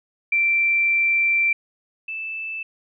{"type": "tone pair in turn", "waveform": "sine", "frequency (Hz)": [2349, 2637], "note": ["D7", "E7"], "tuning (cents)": [0, 0], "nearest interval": "major second", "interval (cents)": 200, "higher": "second", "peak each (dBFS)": [-16, -27], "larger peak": "first", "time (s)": [[0.32, 1.53], [2.08, 2.63]], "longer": "first", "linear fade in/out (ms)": 5, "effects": []}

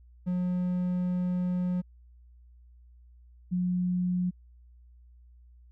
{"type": "tone pair in turn", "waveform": ["triangle", "sine"], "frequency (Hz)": [180, 180], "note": ["F#3", "F#3"], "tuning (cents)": [-47, -47], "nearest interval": "unison", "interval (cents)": 0, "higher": "neither", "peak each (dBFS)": [-24, -25], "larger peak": "first", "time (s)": [[0.26, 1.82], [3.51, 4.31]], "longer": "first", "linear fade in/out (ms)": 20, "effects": ["added 60 Hz sine -52 dBFS peak until 5.71 s"]}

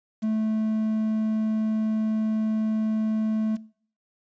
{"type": "tone with quantisation", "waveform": "triangle", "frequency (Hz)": 218, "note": "A3", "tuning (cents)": -16, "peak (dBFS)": -20, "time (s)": [0.22, 3.57], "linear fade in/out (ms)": 20, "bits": 8, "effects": ["noise-tail reverb RT60 0.5 s tail -20 dB re dry", "resampled to 16000 Hz"]}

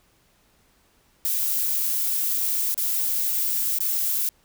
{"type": "noise with dropouts", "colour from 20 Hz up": "violet", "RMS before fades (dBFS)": -24, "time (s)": [1.25, 4.29], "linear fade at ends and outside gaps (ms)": 1, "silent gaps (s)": [[2.743, 2.777], [3.787, 3.804]], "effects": ["pink hiss -62 dBFS RMS until 4.44 s"]}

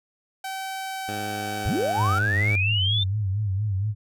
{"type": "tone with pitch glide", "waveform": "sawtooth", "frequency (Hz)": [768, 762.3], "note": ["G5", "G5"], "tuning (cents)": [-36, -49], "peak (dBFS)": -26, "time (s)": [0.44, 2.19], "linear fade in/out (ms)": 5, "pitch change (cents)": -13, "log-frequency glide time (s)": [0.81, 1.67]}
{"type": "tone", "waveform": "10% pulse", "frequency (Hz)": 103.3, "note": "G#2", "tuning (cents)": -9, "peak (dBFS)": -23, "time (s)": [1.08, 2.56], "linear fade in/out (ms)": 5}
{"type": "linear sweep", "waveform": "sine", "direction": "up", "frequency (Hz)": [30.87, 3617], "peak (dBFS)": -22, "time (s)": [1.65, 3.04], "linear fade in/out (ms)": 10}
{"type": "tone with vibrato", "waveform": "sine", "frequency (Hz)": 100.8, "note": "G2", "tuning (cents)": 49, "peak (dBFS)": -22, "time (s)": [1.96, 3.95], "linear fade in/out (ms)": 50, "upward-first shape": "sine", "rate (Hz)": 4.3, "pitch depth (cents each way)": 120}
{"effects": []}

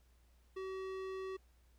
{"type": "tone with low-pass filter", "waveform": "square", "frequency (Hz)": 380, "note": "F#4", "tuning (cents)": 46, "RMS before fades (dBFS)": -43, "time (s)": [0.56, 1.37], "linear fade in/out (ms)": 10, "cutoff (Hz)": 3700, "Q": 0.51, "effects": ["added 60 Hz sine -65 dBFS peak until 1.78 s", "pink hiss -75 dBFS RMS until 1.78 s"]}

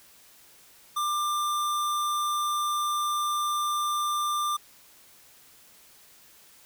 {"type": "tone", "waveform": "square", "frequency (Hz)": 1190, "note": "D6", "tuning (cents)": 22, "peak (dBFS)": -26, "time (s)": [0.96, 4.57], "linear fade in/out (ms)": 10, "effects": ["white hiss -55 dBFS RMS until 6.65 s"]}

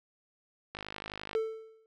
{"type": "click train", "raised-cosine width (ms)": 0.3, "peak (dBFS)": -23, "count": 32, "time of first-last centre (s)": [0.75, 1.351], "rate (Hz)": 51.6}
{"type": "tone with exponential decay", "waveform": "triangle", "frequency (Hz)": 443.3, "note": "A4", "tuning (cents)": 13, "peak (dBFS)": -23, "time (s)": [1.35, 1.86], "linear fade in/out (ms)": 1, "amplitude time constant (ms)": 110}
{"effects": []}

